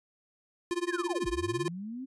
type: tone with tremolo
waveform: square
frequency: 349.2 Hz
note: F4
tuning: in tune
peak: -27 dBFS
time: 0.71-1.68 s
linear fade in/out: 0 ms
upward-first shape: sine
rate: 18 Hz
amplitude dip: 95%
type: linear two-way sweep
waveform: sine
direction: down then up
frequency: 1900 to 41.42 to 271.7 Hz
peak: -36 dBFS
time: 0.87-2.06 s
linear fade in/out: 20 ms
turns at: 1.27 s
effects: resampled to 24000 Hz